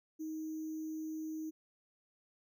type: tone with sample-and-hold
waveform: sine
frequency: 314.7 Hz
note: D#4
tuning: 20 cents sharp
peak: -38 dBFS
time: 0.19-1.51 s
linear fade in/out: 20 ms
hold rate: 6300 Hz
effects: none